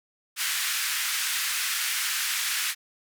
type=band-pass noise; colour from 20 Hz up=pink; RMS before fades=-28 dBFS; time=0.36-2.75 s; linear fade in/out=50 ms; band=1500 to 16000 Hz; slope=24 dB/octave; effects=none